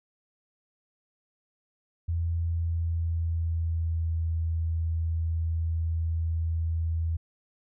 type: tone with pitch glide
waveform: sine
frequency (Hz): 83.9 to 81.98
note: E2 to E2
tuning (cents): +31 to -9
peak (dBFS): -25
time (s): 2.08-7.17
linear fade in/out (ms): 10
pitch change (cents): -40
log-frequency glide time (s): 2.37-4.18
effects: none